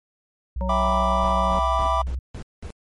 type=tone with pitch glide; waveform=sine; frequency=61.8 to 64.02 Hz; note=B1 to C2; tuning=+2 to -37 cents; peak=-24 dBFS; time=0.56-2.19 s; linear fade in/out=5 ms; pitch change=+61 cents; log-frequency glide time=1.36-1.94 s
type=harmonic tone; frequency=185 Hz; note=F#3; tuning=in tune; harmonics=1 / 3 / 5; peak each=-28 / -30 / -32 dBFS; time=0.61-1.59 s; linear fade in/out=0 ms
type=chord; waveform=triangle; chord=E minor seventh; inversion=none; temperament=equal; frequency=659.3 / 784 / 987.8 / 1174.7 Hz; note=E5 / G5 / B5 / D6; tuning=0 / 0 / 0 / 0 cents; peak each=-24 / -27 / -22 / -22 dBFS; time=0.69-2.02 s; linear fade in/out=5 ms
type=noise bursts; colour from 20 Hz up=brown; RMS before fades=-34 dBFS; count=6; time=1.23-2.704 s; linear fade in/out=0 ms; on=79 ms; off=200 ms
effects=MP3 48 kbps